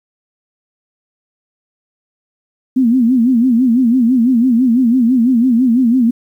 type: tone with vibrato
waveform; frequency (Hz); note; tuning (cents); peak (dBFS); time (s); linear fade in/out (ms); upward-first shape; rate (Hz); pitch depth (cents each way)
sine; 244.1; B3; -20; -8; 2.76-6.11; 10; sine; 6; 140
effects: 8-bit